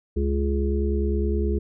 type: harmonic tone with a mistuned harmonic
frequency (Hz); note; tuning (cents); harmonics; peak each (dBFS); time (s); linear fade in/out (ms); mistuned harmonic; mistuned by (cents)
69.7; C#2; +10; 1 / 3 / 5 / 6; -22 / -29 / -29 / -29; 0.16-1.59; 10; 1; +17
effects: none